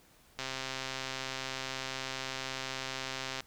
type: click train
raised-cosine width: 0.2 ms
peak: -19 dBFS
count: 399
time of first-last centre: 0.39-3.405 s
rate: 132 Hz
effects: pink hiss -62 dBFS RMS until 3.46 s